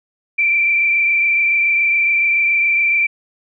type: tone with frequency modulation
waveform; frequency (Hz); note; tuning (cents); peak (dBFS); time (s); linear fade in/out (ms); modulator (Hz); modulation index
sine; 2349; D7; 0; -12; 0.38-3.07; 10; 27.1; 1.6
effects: none